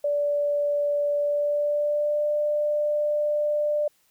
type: tone with pitch glide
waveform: sine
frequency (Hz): 581 to 594.6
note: D5 to D5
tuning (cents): -19 to +21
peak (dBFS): -21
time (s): 0.04-3.88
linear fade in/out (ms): 5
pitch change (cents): +40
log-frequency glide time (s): 1.16-2.27
effects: white hiss -65 dBFS RMS until 4.1 s